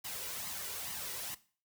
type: noise with flanger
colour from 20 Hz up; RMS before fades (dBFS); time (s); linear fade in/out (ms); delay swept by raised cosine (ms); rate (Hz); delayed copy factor
white; -41; 0.04-1.35; 10; 0.99 to 2.09; 2.3; +0.55
effects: noise-tail reverb RT60 0.4 s tail -17 dB re dry + high-pass 60 Hz 12 dB/octave